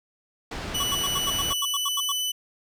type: low-pass noise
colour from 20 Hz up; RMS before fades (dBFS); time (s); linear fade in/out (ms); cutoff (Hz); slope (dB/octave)
pink; -34; 0.51-1.53; 5; 4600; 12
type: tone with pitch glide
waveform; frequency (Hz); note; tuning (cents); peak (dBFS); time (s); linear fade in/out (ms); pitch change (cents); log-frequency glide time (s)
sawtooth; 2960 to 2996; F#7 to F#7; 0 to +21; -22; 0.74-2.32; 10; +21; 1.23-2.08
type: tone bursts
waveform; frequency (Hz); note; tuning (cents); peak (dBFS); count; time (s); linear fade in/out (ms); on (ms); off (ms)
square; 1123; C#6; +22; -27; 12; 0.8-2.121; 5; 34; 83
effects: none